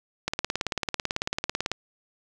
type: click train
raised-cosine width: 0.2 ms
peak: -9 dBFS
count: 27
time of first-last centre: 0.28-1.716 s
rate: 18.1 Hz
effects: none